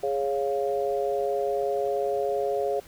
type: chord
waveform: sine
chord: Db major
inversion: second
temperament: equal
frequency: 415.3 / 554.4 / 698.5 Hz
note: Ab4 / Db5 / F5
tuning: 0 / 0 / 0 cents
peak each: -27 / -28 / -30 dBFS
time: 0.03-2.8 s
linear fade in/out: 5 ms
effects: pink hiss -51 dBFS RMS until 2.87 s